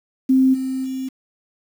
sine tone with level steps, 262.3 Hz, C4, 4 cents sharp, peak -11 / -21 / -23 dBFS, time 0.29-1.09 s, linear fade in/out 10 ms, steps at 0.53 / 0.84 s, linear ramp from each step 20 ms, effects 7-bit

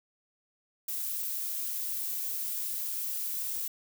violet noise, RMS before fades -34 dBFS, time 0.88-3.68 s, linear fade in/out 5 ms, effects none

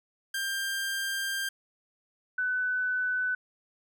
sawtooth / sine tone pair in turn, 1590 / 1500.8 Hz, G6 / F#6, +24 / +24 cents, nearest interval minor second, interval 100 cents, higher first, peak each -26 dBFS, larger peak neither, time 0.34-1.49 / 2.38-3.35 s, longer first, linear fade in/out 5 ms, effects none

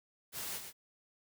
white noise with echo, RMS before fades -41 dBFS, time 0.32-0.61 s, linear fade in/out 50 ms, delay 120 ms, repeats 1, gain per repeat -6 dB, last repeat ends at 0.73 s, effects none

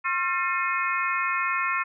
harmonic tone with a mistuned harmonic, 358.4 Hz, F4, 45 cents sharp, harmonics 3 / 4 / 5 / 6 / 7, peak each -28 / -29 / -30 / -31 / -31 dBFS, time 0.04-1.84 s, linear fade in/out 20 ms, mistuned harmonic 4, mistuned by -80 cents, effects none

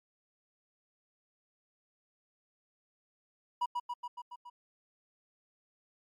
triangle tone with echo, 971 Hz, B5, 30 cents flat, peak -26 dBFS, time 3.61-3.66 s, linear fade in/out 10 ms, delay 140 ms, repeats 6, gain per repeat -3 dB, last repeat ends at 4.5 s, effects MP3 64 kbps

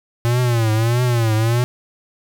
square tone with vibrato, 116.54 Hz, A#2, in tune, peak -15 dBFS, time 0.25-1.64 s, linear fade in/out 0 ms, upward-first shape triangle, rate 1.6 Hz, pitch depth 140 cents each way, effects none

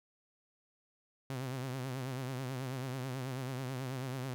sawtooth tone with vibrato, 130 Hz, C3, 11 cents flat, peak -33 dBFS, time 1.3-4.34 s, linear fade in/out 0 ms, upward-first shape triangle, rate 9.2 Hz, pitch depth 100 cents each way, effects none

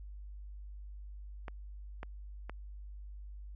clicks, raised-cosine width 0.5 ms, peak -27 dBFS, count 3, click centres 1.482 / 2.031 / 2.496 s, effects added 50 Hz sine -44 dBFS peak until 3.55 s

